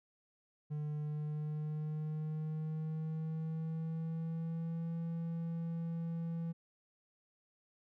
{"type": "tone with pitch glide", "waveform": "triangle", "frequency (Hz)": [150, 166.44], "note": ["D3", "E3"], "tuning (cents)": [37, 17], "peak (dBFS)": -34, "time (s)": [0.7, 6.53], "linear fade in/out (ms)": 20, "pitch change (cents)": 180, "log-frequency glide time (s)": [1.05, 4.95], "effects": []}